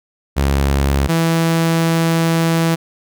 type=tone pair in turn; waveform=sawtooth; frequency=69.3 / 164.82 Hz; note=C#2 / E3; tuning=0 / 0 cents; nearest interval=octave + minor third; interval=1500 cents; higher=second; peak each=-9 dBFS; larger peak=neither; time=0.36-1.08 / 1.08-2.76 s; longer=second; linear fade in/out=20 ms; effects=none